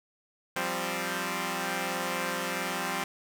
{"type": "chord", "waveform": "5% pulse", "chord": "F suspended second", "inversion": "none", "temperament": "equal", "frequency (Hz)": [174.61, 196, 261.6], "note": ["F3", "G3", "C4"], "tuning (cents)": [0, 0, 0], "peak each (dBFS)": -23, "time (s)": [0.56, 3.04], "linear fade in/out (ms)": 2, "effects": []}